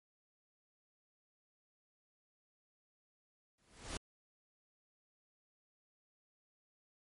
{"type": "noise with exponential growth", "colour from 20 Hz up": "pink", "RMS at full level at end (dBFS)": -39, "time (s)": [3.58, 3.97], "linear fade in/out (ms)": 2, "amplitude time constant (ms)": 84, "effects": ["MP3 48 kbps"]}